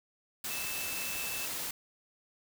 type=tone in noise; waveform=sine; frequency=2637 Hz; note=E7; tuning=in tune; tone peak=-40 dBFS; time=0.5-1.46 s; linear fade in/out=5 ms; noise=white; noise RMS=-37 dBFS; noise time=0.44-1.71 s; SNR=-6 dB; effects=none